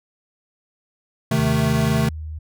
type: chord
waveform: square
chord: A diminished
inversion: first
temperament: equal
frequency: 130.81 / 155.56 / 220 Hz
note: C3 / Eb3 / A3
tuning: 0 / 0 / 0 cents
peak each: -22 dBFS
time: 1.31-2.09 s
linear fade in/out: 5 ms
type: tone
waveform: sine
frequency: 77.78 Hz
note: D#2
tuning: in tune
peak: -28 dBFS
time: 1.38-2.39 s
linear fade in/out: 10 ms
effects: none